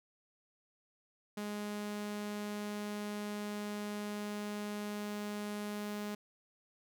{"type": "tone", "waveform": "sawtooth", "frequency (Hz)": 207.7, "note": "G#3", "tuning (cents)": 0, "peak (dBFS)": -34, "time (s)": [1.37, 6.15], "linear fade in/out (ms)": 5, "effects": []}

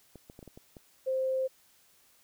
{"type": "clicks", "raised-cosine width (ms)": 2, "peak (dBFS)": -34, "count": 7, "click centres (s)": [0.157, 0.299, 0.391, 0.428, 0.477, 0.575, 0.768]}
{"type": "tone", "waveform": "sine", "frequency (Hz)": 524, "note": "C5", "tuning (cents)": 2, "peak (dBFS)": -27, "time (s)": [1.06, 1.48], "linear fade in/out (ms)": 20}
{"effects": ["white hiss -64 dBFS RMS until 2.23 s"]}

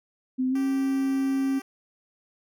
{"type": "tone with pitch glide", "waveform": "sine", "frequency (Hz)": [257.5, 270.3], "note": ["C4", "C#4"], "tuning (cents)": [-28, -44], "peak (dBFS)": -22, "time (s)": [0.38, 1.6], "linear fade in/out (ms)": 20, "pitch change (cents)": 84, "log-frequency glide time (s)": [0.5, 0.56]}
{"type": "tone", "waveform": "10% pulse", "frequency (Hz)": 389.8, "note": "G4", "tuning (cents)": -10, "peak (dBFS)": -31, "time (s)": [0.55, 1.62], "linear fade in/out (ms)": 5}
{"effects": []}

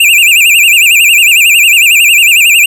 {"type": "tone with vibrato", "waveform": "square", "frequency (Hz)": 2575, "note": "E7", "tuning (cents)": -41, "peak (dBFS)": -3, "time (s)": [0, 2.66], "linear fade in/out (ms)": 5, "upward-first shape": "sine", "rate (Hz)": 11, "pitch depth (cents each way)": 170, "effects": []}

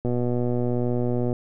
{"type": "click train", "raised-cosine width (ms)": 2, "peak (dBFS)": -13, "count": 157, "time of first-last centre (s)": [0.05, 1.329], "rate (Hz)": 122, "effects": []}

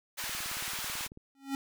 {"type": "high-pass noise", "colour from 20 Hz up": "pink", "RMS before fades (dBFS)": -37, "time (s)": [0.17, 1.08], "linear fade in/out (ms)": 20, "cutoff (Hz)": 1200, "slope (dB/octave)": 12}
{"type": "click train", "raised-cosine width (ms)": 3, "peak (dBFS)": -36, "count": 18, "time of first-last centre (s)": [0.24, 1.174], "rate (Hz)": 18.2}
{"type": "tone with exponential growth", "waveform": "square", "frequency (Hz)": 273.4, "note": "C#4", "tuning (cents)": -24, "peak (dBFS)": -29, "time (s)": [1.35, 1.55], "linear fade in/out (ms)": 1, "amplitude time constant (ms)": 43}
{"effects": []}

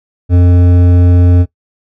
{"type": "tone with hard clipping", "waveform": "triangle", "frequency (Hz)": 88.5, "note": "F2", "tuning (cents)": 23, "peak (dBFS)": -6, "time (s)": [0.29, 1.46], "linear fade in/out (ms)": 50, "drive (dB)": 15, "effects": ["noise-tail reverb RT60 0.1 s tail -18 dB re dry"]}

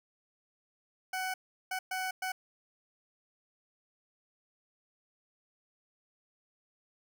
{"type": "tone bursts at uneven times", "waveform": "20% pulse", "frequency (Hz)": 748, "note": "F#5", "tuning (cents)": 19, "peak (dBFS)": -28, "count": 4, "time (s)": [[1.13, 1.34], [1.71, 1.79], [1.91, 2.11], [2.22, 2.32]], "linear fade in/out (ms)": 5, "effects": []}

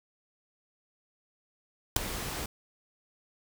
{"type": "noise with ADSR envelope", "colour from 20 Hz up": "pink", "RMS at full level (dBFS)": -17, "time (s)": [1.96, 2.46], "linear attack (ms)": 6, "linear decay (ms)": 3, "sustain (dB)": -19, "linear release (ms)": 4, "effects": []}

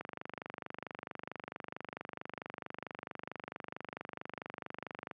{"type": "click train", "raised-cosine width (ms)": 0.5, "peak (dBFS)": -25, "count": 126, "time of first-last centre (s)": [0.01, 5.112], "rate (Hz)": 24.5, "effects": ["high-pass 150 Hz 12 dB/octave"]}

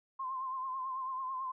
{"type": "tone with vibrato", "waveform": "sine", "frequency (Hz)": 1046.5, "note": "C6", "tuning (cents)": 0, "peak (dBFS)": -35, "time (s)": [0.19, 1.52], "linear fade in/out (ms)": 10, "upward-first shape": "triangle", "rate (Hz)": 9.1, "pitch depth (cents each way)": 60, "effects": []}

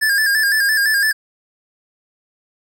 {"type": "tone with vibrato", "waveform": "square", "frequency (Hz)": 1682, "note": "G#6", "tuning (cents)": 22, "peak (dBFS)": -14, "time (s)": [0.01, 1.13], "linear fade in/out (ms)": 20, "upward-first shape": "square", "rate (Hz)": 5.9, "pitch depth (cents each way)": 67, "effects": []}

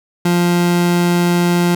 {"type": "tone", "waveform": "30% pulse", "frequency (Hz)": 174.61, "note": "F3", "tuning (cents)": 0, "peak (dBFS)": -9, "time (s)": [0.25, 1.75], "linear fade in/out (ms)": 5, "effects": []}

